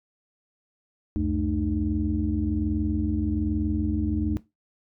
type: tone cluster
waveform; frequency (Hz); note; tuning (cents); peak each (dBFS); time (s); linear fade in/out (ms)
sine; 69.4 / 90.6 / 217.3 / 304.2; C#2 / F#2 / A3 / D#4; +3 / -36 / -21 / -39; -29 / -29 / -28 / -27; 1.16-4.37; 0
effects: noise-tail reverb RT60 0.2 s tail -17 dB re dry + tanh soft clip ceiling -12 dBFS